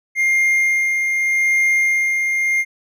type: tone with tremolo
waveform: triangle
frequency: 2116 Hz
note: C7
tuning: 19 cents sharp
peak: -11 dBFS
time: 0.15-2.65 s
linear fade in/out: 50 ms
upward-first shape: sine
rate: 0.83 Hz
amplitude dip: 35%
effects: none